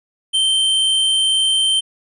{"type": "tone", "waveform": "square", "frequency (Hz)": 3119, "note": "G7", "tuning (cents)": -9, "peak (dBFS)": -14, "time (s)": [0.33, 1.81], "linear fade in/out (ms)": 20, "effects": ["resampled to 24000 Hz"]}